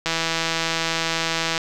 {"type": "click train", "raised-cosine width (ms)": 0.2, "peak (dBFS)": -5, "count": 250, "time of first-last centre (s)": [0.06, 1.578], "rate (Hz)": 164, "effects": []}